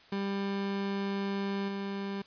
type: tone with level steps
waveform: 30% pulse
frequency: 197.9 Hz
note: G3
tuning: 17 cents sharp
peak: -28 / -31 dBFS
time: 0.12-2.22 s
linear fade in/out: 5 ms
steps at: 1.68 s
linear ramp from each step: 5 ms
effects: white hiss -57 dBFS RMS until 2.26 s + resampled to 11025 Hz